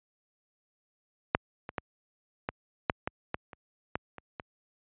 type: clicks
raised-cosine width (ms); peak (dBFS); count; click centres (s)
0.5; -6 / -22 / -15 / -15 / -8 / -15 / -15 / -29 / -15 / -27 / -22; 11; 1.349 / 1.691 / 1.782 / 2.489 / 2.898 / 3.075 / 3.344 / 3.532 / 3.955 / 4.183 / 4.398
effects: high-pass 60 Hz 12 dB/octave + resampled to 8000 Hz